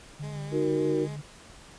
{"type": "tone with tremolo", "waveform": "sine", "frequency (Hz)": 146.83, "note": "D3", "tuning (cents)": 0, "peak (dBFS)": -32, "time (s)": [0.19, 1.22], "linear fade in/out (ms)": 20, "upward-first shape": "triangle", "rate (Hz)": 6, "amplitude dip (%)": 35}
{"type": "tone with vibrato", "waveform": "15% pulse", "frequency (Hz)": 204.6, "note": "G#3", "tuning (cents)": -26, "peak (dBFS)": -35, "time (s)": [0.22, 1.17], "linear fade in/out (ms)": 20, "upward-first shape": "sine", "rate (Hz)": 3.6, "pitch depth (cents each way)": 48}
{"type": "chord", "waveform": "sine", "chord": "D# minor", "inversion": "none", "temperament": "equal", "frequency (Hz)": [311.1, 370, 466.2], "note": ["D#4", "F#4", "A#4"], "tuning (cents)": [0, 0, 0], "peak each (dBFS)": -28, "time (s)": [0.51, 1.08], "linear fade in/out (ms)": 50}
{"effects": ["pink hiss -50 dBFS RMS until 1.78 s", "resampled to 22050 Hz"]}